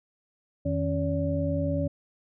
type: tone cluster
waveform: sine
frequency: 86.8 / 157.3 / 276.6 / 572 Hz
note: F2 / D#3 / C#4 / D5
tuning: -10 / +19 / -4 / -46 cents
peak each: -30 dBFS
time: 0.65-1.88 s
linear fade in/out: 10 ms
effects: none